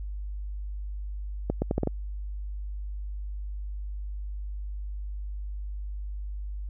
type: accelerating click train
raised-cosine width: 2 ms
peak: -12 dBFS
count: 6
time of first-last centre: 1.5-1.873 s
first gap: 120 ms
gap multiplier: 0.76
effects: added 50 Hz sine -32 dBFS peak until 6.69 s